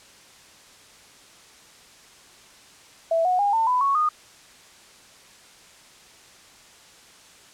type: tone with pitch steps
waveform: sine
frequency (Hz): 659.3 / 731.5 / 811.7 / 900.6 / 999.3 / 1108.8 / 1230.3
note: E5 / F#5 / G#5 / A5 / B5 / C#6 / D#6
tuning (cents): 0 / -20 / -40 / +40 / +20 / 0 / -20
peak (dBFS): -18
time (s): 3.11-4.09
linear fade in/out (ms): 5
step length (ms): 140
effects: white hiss -50 dBFS RMS until 7.53 s + low-pass 8000 Hz 12 dB/octave